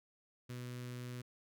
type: tone with notch filter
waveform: sawtooth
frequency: 123.47 Hz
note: B2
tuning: in tune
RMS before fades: -45 dBFS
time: 0.49-1.22 s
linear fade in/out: 10 ms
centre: 780 Hz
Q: 1.1
effects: none